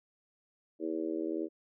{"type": "harmonic tone", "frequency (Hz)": 81, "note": "E2", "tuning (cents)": -30, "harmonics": [3, 4, 5, 6, 7], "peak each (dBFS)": [-45, -34, -38, -42, -43], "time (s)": [0.79, 1.49], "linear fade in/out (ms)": 50, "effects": []}